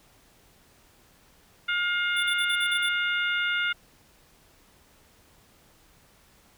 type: harmonic tone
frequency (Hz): 710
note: F5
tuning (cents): +28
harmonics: 2 / 3 / 4 / 5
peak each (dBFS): -26 / -30 / -32 / -35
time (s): 1.68-3.73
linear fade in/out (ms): 10
type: tone bursts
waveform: square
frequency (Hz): 3520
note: A7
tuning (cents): 0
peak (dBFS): -28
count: 7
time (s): 2.16-2.891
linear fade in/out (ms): 10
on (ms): 71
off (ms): 39
effects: pink hiss -59 dBFS RMS until 6.57 s